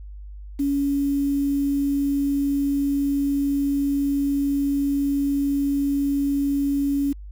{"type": "tone with quantisation", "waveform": "sine", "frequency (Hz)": 281, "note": "C#4", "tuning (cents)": 24, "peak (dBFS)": -19, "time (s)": [0.59, 7.13], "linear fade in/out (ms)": 10, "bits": 7, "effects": ["added 50 Hz sine -35 dBFS peak until 7.31 s"]}